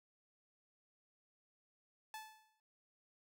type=tone with exponential decay; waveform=sawtooth; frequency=870 Hz; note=A5; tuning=20 cents flat; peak=-40 dBFS; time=2.14-2.6 s; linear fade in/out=1 ms; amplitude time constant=100 ms; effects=none